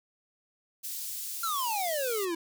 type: high-pass noise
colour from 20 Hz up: white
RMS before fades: -37 dBFS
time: 0.83-2.26 s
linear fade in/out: 20 ms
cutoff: 4900 Hz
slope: 12 dB/octave
type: exponential sweep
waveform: square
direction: down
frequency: 1396.9 to 323.6 Hz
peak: -30 dBFS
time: 1.43-2.35 s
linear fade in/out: 5 ms
effects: none